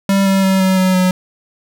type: tone with pitch steps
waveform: square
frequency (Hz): 196 / 193.53 / 191.08 / 188.67 / 186.29 / 183.93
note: G3 / G3 / G3 / F#3 / F#3 / F#3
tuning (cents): 0 / -22 / -44 / +34 / +12 / -10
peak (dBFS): -11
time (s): 0.09-1.11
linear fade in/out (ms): 2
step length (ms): 170
effects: none